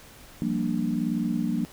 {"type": "chord", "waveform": "sine", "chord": "G minor seventh", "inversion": "third", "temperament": "equal with one note detuned", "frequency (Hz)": [174.61, 196, 233.1, 294.7], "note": ["F3", "G3", "Bb3", "D4"], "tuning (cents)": [0, 0, 0, 6], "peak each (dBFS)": [-30, -31, -27, -31], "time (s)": [0.42, 1.65], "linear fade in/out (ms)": 0, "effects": ["pink hiss -49 dBFS RMS until 1.72 s"]}